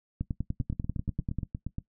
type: two click trains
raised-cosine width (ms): 5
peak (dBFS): -18 / -21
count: 13 / 11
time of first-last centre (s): 0.21-1.386 / 0.61-1.784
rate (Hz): 10.2 / 8.52
effects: noise-tail reverb RT60 0.1 s tail -17 dB re dry